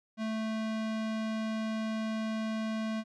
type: tone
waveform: square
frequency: 220 Hz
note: A3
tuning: in tune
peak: -32 dBFS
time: 0.17-3.04 s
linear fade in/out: 50 ms
effects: low-pass 5000 Hz 12 dB/octave